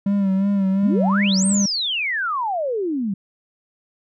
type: tone with vibrato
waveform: triangle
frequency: 196 Hz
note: G3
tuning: in tune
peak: -14 dBFS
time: 0.06-1.66 s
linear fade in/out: 5 ms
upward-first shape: sine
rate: 2.8 Hz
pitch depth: 53 cents each way
type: exponential two-way sweep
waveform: sine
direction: up then down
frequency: 185 to 8870 to 185 Hz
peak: -20 dBFS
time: 0.83-3.14 s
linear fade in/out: 5 ms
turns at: 1.46 s
effects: none